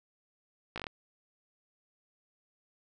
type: slowing click train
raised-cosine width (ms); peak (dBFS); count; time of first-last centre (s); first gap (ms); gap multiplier
0.3; -21; 6; 0.76-0.868; 17; 1.12
effects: none